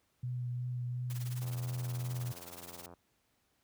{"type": "tone with vibrato", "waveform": "sine", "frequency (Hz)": 123.47, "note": "B2", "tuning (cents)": 0, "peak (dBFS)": -34, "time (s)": [0.23, 2.32], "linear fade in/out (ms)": 5, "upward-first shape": "triangle", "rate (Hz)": 2.8, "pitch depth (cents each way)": 18}
{"type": "noise with tremolo", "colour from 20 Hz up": "white", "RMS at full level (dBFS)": -46, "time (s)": [1.1, 2.86], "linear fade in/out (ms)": 0, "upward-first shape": "triangle", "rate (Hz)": 19, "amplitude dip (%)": 90}
{"type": "click train", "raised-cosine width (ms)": 1, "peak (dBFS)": -38, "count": 133, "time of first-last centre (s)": [1.42, 2.937], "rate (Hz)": 87}
{"effects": ["pink hiss -75 dBFS RMS until 3.63 s", "high-pass 60 Hz 12 dB/octave"]}